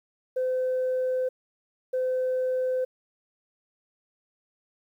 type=tone bursts at uneven times; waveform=sine; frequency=512 Hz; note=C5; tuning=38 cents flat; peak=-22 dBFS; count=2; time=0.36-1.29 / 1.93-2.85 s; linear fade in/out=10 ms; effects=tanh soft clip ceiling -21 dBFS + 10-bit